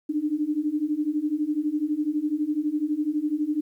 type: beating tone pair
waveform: sine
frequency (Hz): 293.7 / 305.7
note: D4 / D#4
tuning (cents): 0 / -30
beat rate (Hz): 12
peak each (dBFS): -27 / -25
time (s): 0.09-3.61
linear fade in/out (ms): 10
effects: 10-bit